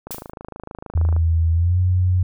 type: click train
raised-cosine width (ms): 1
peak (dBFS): -19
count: 30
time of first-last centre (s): 0.07-1.164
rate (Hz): 26.5
type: noise with exponential decay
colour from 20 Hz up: blue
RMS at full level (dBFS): -27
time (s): 0.11-0.31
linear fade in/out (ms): 2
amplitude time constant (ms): 42
type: tone with pitch glide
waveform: sine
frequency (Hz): 82.1 to 91.1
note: E2 to F#2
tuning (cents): -6 to -26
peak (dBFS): -14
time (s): 0.95-2.23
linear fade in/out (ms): 5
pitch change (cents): +180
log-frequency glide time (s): 1.52-1.79
effects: none